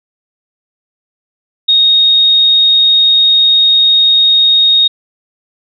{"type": "tone", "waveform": "sine", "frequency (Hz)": 3729, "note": "A#7", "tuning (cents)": 0, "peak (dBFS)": -5, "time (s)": [1.68, 4.88], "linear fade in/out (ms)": 10, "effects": []}